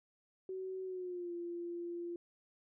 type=tone with pitch glide; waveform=sine; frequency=376.3 to 345.1 Hz; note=F#4 to F4; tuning=+29 to -21 cents; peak=-39 dBFS; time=0.49-2.16 s; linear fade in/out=2 ms; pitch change=-150 cents; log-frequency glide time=0.84-1.33 s; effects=none